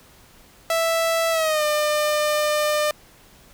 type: tone with pitch glide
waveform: sawtooth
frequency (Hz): 659.3 to 601.1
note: E5 to D5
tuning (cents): 0 to +40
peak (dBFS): -15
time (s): 0.7-2.91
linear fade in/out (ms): 2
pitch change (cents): -160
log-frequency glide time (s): 1.31-1.64
effects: pink hiss -51 dBFS RMS until 3.53 s